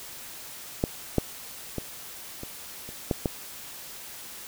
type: clicks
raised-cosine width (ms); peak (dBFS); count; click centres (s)
2; -9 / -7 / -16 / -23 / -27 / -10 / -11; 7; 0.839 / 1.183 / 1.783 / 2.434 / 2.89 / 3.112 / 3.258
effects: white hiss -42 dBFS RMS until 4.47 s